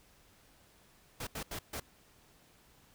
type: noise bursts at uneven times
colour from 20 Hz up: pink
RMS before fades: -40 dBFS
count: 4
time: 1.2-1.27 / 1.35-1.43 / 1.51-1.59 / 1.73-1.8 s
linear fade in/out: 5 ms
effects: pink hiss -64 dBFS RMS until 2.94 s